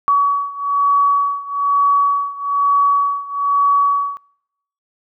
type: beating tone pair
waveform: sine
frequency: 1132 / 1133.1 Hz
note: C#6 / C#6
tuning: +36 / +38 cents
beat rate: 1.1 Hz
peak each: -15 / -17 dBFS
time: 0.08-4.17 s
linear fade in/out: 0 ms
effects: noise-tail reverb RT60 0.8 s tail -22 dB re dry